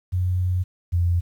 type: tone pair in turn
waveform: sine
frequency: 91 / 86.93 Hz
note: F#2 / F2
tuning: -28 / -7 cents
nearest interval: minor second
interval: 79 cents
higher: first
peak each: -19 / -17 dBFS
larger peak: second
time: 0.12-0.64 / 0.92-1.21 s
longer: first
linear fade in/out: 20 ms
effects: 9-bit